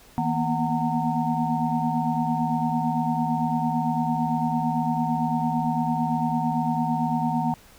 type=tone cluster; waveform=sine; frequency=159.1 / 234.1 / 243 / 742 / 916 Hz; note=D#3 / A#3 / B3 / F#5 / A#5; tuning=+39 / +8 / -28 / +5 / -31 cents; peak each=-28 dBFS; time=0.18-7.54 s; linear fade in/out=0 ms; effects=pink hiss -52 dBFS RMS until 7.78 s